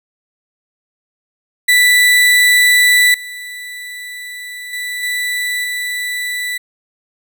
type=tone with level steps; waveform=35% pulse; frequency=1975.5 Hz; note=B6; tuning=in tune; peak=-6 / -25 / -19 / -15 / -17 dBFS; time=1.68-6.58 s; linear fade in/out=10 ms; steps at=3.14 / 4.73 / 5.03 / 5.64 s; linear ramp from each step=2 ms; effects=none